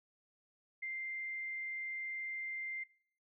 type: tone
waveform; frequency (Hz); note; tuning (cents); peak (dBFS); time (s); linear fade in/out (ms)
sine; 2093; C7; 0; -38; 0.82-2.84; 10
effects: noise-tail reverb RT60 0.6 s tail -24 dB re dry